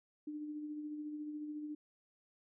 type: tone with tremolo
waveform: sine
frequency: 300 Hz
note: D4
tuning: 37 cents sharp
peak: -39 dBFS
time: 0.27-1.75 s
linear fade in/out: 5 ms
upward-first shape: sine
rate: 14 Hz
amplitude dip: 35%
effects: none